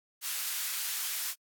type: high-pass noise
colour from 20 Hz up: white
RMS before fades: -34 dBFS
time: 0.21-1.35 s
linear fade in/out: 50 ms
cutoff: 1400 Hz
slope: 12 dB/octave
effects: AAC 64 kbps